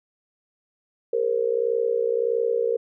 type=tone with amplitude modulation; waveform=sine; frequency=466.2 Hz; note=A#4; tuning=in tune; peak=-16 dBFS; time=1.13-2.77 s; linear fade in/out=5 ms; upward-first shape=sine; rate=61.6 Hz; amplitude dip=90%; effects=none